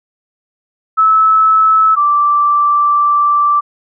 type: tone pair in turn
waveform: sine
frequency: 1302 / 1170.4 Hz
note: E6 / D6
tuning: -22 / -6 cents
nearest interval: major second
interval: 184 cents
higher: first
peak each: -6 / -8 dBFS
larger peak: first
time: 0.97-1.96 / 1.96-3.61 s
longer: second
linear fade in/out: 20 ms
effects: none